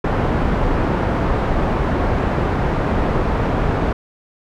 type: low-pass noise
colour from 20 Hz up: pink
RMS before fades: -18 dBFS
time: 0.04-3.93 s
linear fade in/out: 5 ms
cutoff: 1200 Hz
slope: 12 dB/octave
effects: none